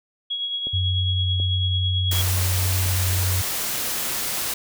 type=tone with tremolo; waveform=sine; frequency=3322 Hz; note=G#7; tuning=in tune; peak=-22 dBFS; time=0.3-2.22 s; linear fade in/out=10 ms; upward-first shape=triangle; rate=9.1 Hz; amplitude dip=50%
type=click train; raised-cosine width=2 ms; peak=-23 dBFS; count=4; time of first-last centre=0.67-2.86 s; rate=1.37 Hz
type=tone; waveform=sine; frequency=91.9 Hz; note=F#2; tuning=11 cents flat; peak=-20 dBFS; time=0.73-3.42 s; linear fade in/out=10 ms
type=noise; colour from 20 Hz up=white; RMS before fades=-26 dBFS; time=2.11-4.54 s; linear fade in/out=5 ms
effects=none